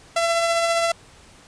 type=tone with tremolo; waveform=sawtooth; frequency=673 Hz; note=E5; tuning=36 cents sharp; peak=-13 dBFS; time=0.16-0.92 s; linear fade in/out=5 ms; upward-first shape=triangle; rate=15 Hz; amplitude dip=35%; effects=pink hiss -49 dBFS RMS until 1.47 s + resampled to 22050 Hz